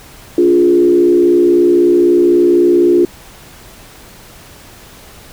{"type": "tone with frequency modulation", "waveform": "sine", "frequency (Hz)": 350.6, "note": "F4", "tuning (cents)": 7, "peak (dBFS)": -6, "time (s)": [0.38, 3.05], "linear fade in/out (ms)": 2, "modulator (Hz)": 63.9, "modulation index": 0.8, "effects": ["pink hiss -38 dBFS RMS until 5.32 s"]}